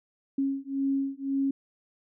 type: beating tone pair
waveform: sine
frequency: 272.5 / 274.4 Hz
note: C#4 / C#4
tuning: -29 / -17 cents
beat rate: 1.9 Hz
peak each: -29 dBFS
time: 0.38-1.51 s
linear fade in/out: 5 ms
effects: none